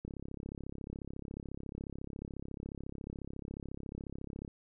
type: click train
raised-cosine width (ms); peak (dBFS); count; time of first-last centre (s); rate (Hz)
3; -29; 152; 0.05-4.478; 34.1
effects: none